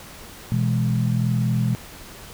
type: chord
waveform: sine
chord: E major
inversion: second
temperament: equal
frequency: 123.47 / 164.81 / 207.7 Hz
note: B2 / E3 / G#3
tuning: 0 / 0 / 0 cents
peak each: -20 / -25 / -25 dBFS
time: 0.52-1.75 s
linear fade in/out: 0 ms
effects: pink hiss -41 dBFS RMS until 2.33 s